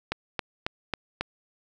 click train, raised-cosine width 0.3 ms, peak -11 dBFS, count 5, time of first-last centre 0.12-1.21 s, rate 3.67 Hz, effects none

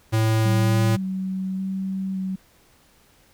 square tone with pitch glide, 110.9 to 112.51 Hz, A2 to A2, +14 to +39 cents, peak -18 dBFS, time 0.12-0.97 s, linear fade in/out 20 ms, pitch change +25 cents, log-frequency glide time 0.51-0.81 s
sine tone with vibrato, 190 Hz, F#3, 46 cents sharp, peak -24 dBFS, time 0.45-2.36 s, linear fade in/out 10 ms, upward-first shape square, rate 0.88 Hz, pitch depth 10 cents each way
effects pink hiss -57 dBFS RMS until 3.33 s

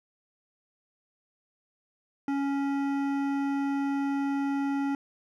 triangle tone with hard clipping, 278.3 Hz, C#4, 7 cents sharp, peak -28 dBFS, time 2.28-4.95 s, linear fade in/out 2 ms, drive 17 dB, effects none

